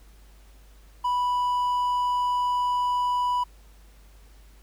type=tone; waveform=triangle; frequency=986 Hz; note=B5; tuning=3 cents flat; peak=-20 dBFS; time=1.04-3.44 s; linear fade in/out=10 ms; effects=added 50 Hz sine -49 dBFS peak until 4.62 s + pink hiss -59 dBFS RMS until 4.62 s